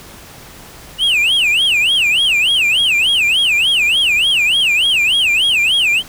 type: tone with vibrato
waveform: triangle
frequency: 2794 Hz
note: F7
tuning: in tune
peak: -9 dBFS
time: 0.98-6.03 s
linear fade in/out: 50 ms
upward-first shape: sine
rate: 3.4 Hz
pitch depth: 290 cents each way
effects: pink hiss -37 dBFS RMS until 6.08 s